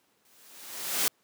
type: noise with exponential growth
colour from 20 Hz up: white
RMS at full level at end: -24 dBFS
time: 0.25-1.08 s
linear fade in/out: 1 ms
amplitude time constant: 180 ms
effects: pink hiss -69 dBFS RMS until 1.23 s + high-pass 200 Hz 12 dB/octave